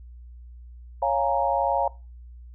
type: chord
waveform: sine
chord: Bb minor seventh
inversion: first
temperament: equal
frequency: 554.4 / 698.5 / 830.6 / 932.3 Hz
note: Db5 / F5 / Ab5 / Bb5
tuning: 0 / 0 / 0 / 0 cents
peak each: -26 dBFS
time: 1.02-1.88 s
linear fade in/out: 5 ms
effects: noise-tail reverb RT60 0.3 s tail -21 dB re dry + added 60 Hz sine -41 dBFS peak until 2.54 s